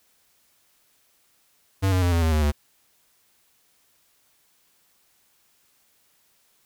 square tone with pitch steps, 96.5 / 92.2 / 88.08 / 84.15 / 80.4 / 76.81 / 73.39 Hz, G2 / F#2 / F2 / E2 / E2 / D#2 / D2, -27 / -6 / +15 / +36 / -43 / -22 / -1 cents, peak -19 dBFS, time 1.82-2.52 s, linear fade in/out 20 ms, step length 100 ms, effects white hiss -64 dBFS RMS until 6.65 s

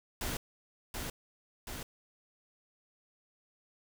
pink noise with echo, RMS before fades -36 dBFS, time 0.21-0.37 s, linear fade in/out 2 ms, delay 730 ms, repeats 2, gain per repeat -3 dB, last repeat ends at 1.83 s, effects none

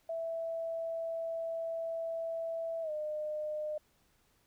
sine tone with pitch glide, 659.3 to 608.1 Hz, E5 to D#5, 0 to -40 cents, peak -34 dBFS, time 0.09-3.78 s, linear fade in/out 5 ms, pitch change -140 cents, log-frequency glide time 2.82-2.91 s, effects pink hiss -71 dBFS RMS until 4.46 s

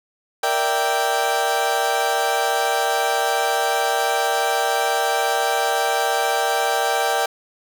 30% pulse chord, E half-diminished seventh, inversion second, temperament equal with one note detuned, 466.2 / 587.3 / 661.5 / 784 Hz, Bb4 / D5 / E5 / G5, 0 / 0 / +6 / 0 cents, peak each -23 / -23 / -24 / -18 dBFS, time 0.43-7.26 s, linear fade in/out 5 ms, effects none

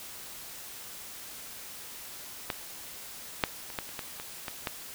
clicks, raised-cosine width 0.3 ms, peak -13 / -7 / -26 / -15 / -29 / -19 / -23 / -18 / -14 dBFS, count 9, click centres 2.502 / 3.438 / 3.702 / 3.788 / 3.891 / 3.992 / 4.199 / 4.482 / 4.672 s, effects white hiss -44 dBFS RMS until 4.94 s

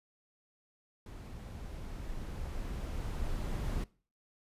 brown noise with level ramp, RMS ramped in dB -45 to -34 dBFS, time 1.06-3.84 s, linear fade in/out 2 ms, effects noise-tail reverb RT60 0.4 s tail -21 dB re dry + resampled to 32000 Hz

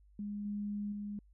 sine tone with level steps, 205.7 Hz, G#3, 16 cents flat, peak -37 / -35 / -38 dBFS, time 0.19-1.19 s, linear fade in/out 2 ms, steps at 0.45 / 0.92 s, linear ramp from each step 5 ms, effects added 50 Hz sine -60 dBFS peak until 1.33 s

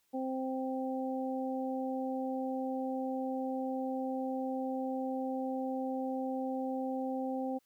harmonic tone, 261.6 Hz, C4, in tune, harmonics 1 / 2 / 3, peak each -35 / -38 / -40 dBFS, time 0.13-7.59 s, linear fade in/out 20 ms, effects white hiss -75 dBFS RMS until 7.65 s

